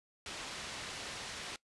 white low-pass noise, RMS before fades -44 dBFS, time 0.26-1.56 s, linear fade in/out 2 ms, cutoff 4800 Hz, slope 12 dB/octave, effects noise-tail reverb RT60 0.1 s tail -20 dB re dry + resampled to 24000 Hz

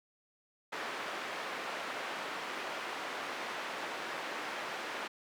white band-pass noise, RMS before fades -40 dBFS, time 0.72-5.08 s, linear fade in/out 10 ms, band 340 to 1900 Hz, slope 12 dB/octave, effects none

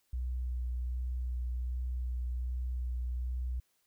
sine tone with vibrato, 61.74 Hz, B1, in tune, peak -32 dBFS, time 0.13-3.6 s, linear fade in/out 5 ms, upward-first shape sine, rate 1.3 Hz, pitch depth 15 cents each way, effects white hiss -75 dBFS RMS until 3.86 s

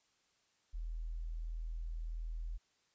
sine tone, 40.77 Hz, E1, 18 cents flat, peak -38 dBFS, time 0.73-2.58 s, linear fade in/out 20 ms, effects white hiss -75 dBFS RMS until 2.94 s + resampled to 16000 Hz

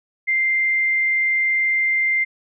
sine tone, 2093 Hz, C7, in tune, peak -16 dBFS, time 0.27-2.25 s, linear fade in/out 20 ms, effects none

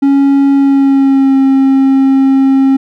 triangle tone with pitch glide, 277.2 to 269 Hz, C#4 to C4, 0 to +48 cents, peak -3 dBFS, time 0.02-2.77 s, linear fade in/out 10 ms, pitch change -52 cents, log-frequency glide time 0.54-1.37 s, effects none

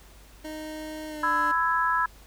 25% pulse tone with pitch glide, 310 to 296.2 Hz, D#4 to D4, -6 to +15 cents, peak -31 dBFS, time 0.44-1.52 s, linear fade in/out 10 ms, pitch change -79 cents, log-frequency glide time 1.08-1.29 s
sine chord, E major, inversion second, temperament equal with one note detuned, 1001.6 / 1318.5 / 1661.2 Hz, B5 / E6 / G#6, +24 / 0 / 0 cents, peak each -25 / -26 / -27 dBFS, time 1.23-2.06 s, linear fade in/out 5 ms
effects added 50 Hz sine -50 dBFS peak until 2.26 s + pink hiss -54 dBFS RMS until 2.26 s

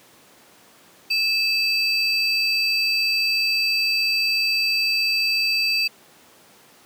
triangle tone pair together, 2615 / 4659 Hz, E7 / D8, -15 / -15 cents, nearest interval minor seventh, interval 1000 cents, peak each -20 dBFS, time 1.1-5.88 s, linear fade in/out 10 ms, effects pink hiss -51 dBFS RMS until 6.85 s + high-pass 200 Hz 12 dB/octave

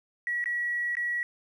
triangle tone with dropouts, 1925 Hz, B6, 45 cents flat, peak -23 dBFS, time 0.27-1.23 s, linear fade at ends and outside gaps 1 ms, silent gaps 0.441-0.458 / 0.953-0.969 s, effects tanh soft clip ceiling -25 dBFS

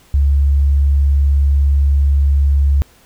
sine tone, 70.2 Hz, C#2, 22 cents sharp, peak -9 dBFS, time 0.14-2.82 s, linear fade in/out 0 ms, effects pink hiss -49 dBFS RMS until 3.05 s

